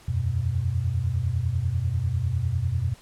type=chord; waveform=sine; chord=E suspended second; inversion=none; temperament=equal; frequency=82.41 / 92.5 / 123.47 Hz; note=E2 / F#2 / B2; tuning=0 / 0 / 0 cents; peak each=-29 / -26 / -26 dBFS; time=0.08-2.94 s; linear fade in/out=5 ms; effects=pink hiss -52 dBFS RMS until 3.01 s + low-pass 11000 Hz 12 dB/octave